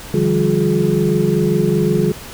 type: tone cluster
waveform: sine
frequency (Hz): 149.7 / 172.3 / 197.6 / 359.2 / 423.6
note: D3 / F3 / G3 / F4 / G#4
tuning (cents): +33 / -23 / +14 / +49 / +34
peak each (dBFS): -19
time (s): 0.14-2.12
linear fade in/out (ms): 2
effects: pink hiss -34 dBFS RMS until 2.33 s